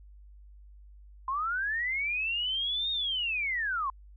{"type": "linear two-way sweep", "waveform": "sine", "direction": "up then down", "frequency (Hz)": [1021, 3729, 1021], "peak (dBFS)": -28, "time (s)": [1.28, 3.9], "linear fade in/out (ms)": 2, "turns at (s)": 2.91, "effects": ["added 50 Hz sine -49 dBFS peak until 4.16 s"]}